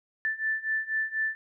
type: beating tone pair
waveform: sine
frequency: 1760 / 1764.1 Hz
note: A6 / A6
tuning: 0 / +4 cents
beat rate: 4.1 Hz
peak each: -31 / -29 dBFS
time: 0.25-1.35 s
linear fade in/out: 0 ms
effects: none